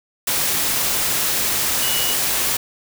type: tone in noise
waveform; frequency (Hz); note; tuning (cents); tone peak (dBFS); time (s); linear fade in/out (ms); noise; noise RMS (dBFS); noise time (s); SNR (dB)
sine; 2926; F#7; -20; -24; 1.82-2.14; 5; white; -20; 0.27-2.57; -7
effects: none